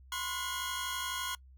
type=tone cluster; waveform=sawtooth; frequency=1013 / 1065 / 1445 / 3293 Hz; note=B5 / C6 / F#6 / G#7; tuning=+44 / +30 / -41 / -15 cents; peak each=-38 / -37 / -36 / -36 dBFS; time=0.12-1.35 s; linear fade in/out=2 ms; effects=noise-tail reverb RT60 0.1 s tail -24 dB re dry + added 65 Hz sine -53 dBFS peak until 1.57 s